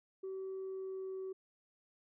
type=tone with pitch glide; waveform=sine; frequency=381.8 to 379.4 Hz; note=G4 to F#4; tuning=-46 to +43 cents; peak=-38 dBFS; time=0.23-1.33 s; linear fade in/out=10 ms; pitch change=-11 cents; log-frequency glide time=0.55-1.21 s; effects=tanh soft clip ceiling -37 dBFS